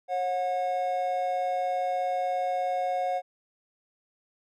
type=tone pair together; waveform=triangle; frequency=544 / 727.2 Hz; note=C#5 / F#5; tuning=-33 / -30 cents; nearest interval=perfect fourth; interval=503 cents; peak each=-29 / -25 dBFS; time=0.08-3.22 s; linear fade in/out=50 ms; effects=none